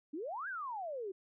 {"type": "exponential two-way sweep", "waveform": "sine", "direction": "up then down", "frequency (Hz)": [277.2, 1661.2, 365.4], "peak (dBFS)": -38, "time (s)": [0.13, 1.12], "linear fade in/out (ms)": 10, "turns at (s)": 0.48, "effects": []}